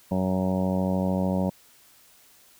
harmonic tone, 93.4 Hz, F#2, 17 cents sharp, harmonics 1 / 2 / 3 / 4 / 5 / 6 / 7 / 8 / 9 / 10, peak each -32 / -24 / -33 / -38 / -37 / -31 / -36 / -40 / -41 / -39 dBFS, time 0.11-1.5 s, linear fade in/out 5 ms, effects white hiss -56 dBFS RMS until 2.59 s

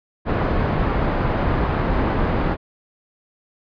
pink low-pass noise, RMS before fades -20 dBFS, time 0.25-2.57 s, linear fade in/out 50 ms, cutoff 1300 Hz, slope 12 dB/octave, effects resampled to 11025 Hz

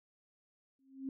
sine tone with exponential growth, 267.8 Hz, C4, 40 cents sharp, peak -34 dBFS, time 0.79-1.09 s, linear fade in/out 2 ms, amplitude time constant 65 ms, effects none

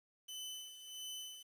sawtooth tone with tremolo, 3024 Hz, F#7, 37 cents sharp, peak -40 dBFS, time 0.28-1.43 s, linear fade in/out 10 ms, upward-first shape sine, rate 1.5 Hz, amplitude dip 65%, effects resampled to 32000 Hz + 11-bit

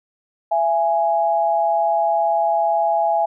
sine tone pair together, 670.5 / 830.6 Hz, E5 / G#5, +29 / 0 cents, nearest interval major third, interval 371 cents, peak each -18 dBFS, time 0.51-3.26 s, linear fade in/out 10 ms, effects none

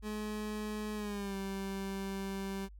30% pulse tone with pitch glide, 212.3 to 194.68 Hz, G#3 to G3, +38 to -12 cents, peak -34 dBFS, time 0.02-2.69 s, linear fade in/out 50 ms, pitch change -150 cents, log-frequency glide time 0.95-1.36 s, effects added 50 Hz sine -49 dBFS peak until 2.79 s

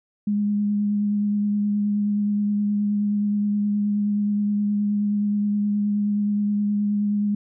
sine tone with vibrato, 206.1 Hz, G#3, 13 cents flat, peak -19 dBFS, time 0.27-7.35 s, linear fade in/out 5 ms, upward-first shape triangle, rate 9.5 Hz, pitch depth 17 cents each way, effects none

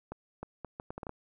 accelerating click train, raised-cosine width 1 ms, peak -25 dBFS, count 9, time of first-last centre 0.12-1.094 s, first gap 310 ms, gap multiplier 0.7, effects none

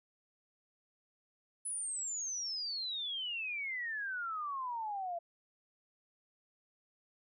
sine exponential sweep, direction down, 10240 to 670 Hz, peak -36 dBFS, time 1.65-5.19 s, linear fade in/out 10 ms, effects none

